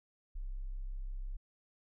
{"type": "tone", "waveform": "sine", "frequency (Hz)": 32.87, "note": "C1", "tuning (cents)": 9, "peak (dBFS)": -37, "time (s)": [0.35, 1.37], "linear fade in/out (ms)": 10, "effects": []}